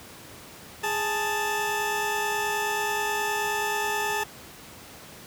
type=tone pair together; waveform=20% pulse; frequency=415.3 / 880 Hz; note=G#4 / A5; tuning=0 / 0 cents; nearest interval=octave + minor second; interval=1300 cents; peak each=-25 / -22 dBFS; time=0.83-4.24 s; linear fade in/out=10 ms; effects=pink hiss -45 dBFS RMS until 5.26 s + high-pass 80 Hz 12 dB/octave